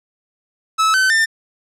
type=tone with pitch steps; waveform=45% pulse; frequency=1300 / 1528.2 / 1796.5 Hz; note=E6 / G6 / A6; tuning=-24 / -44 / +36 cents; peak=-12 dBFS; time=0.78-1.26 s; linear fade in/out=20 ms; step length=160 ms; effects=low-pass 9000 Hz 12 dB/octave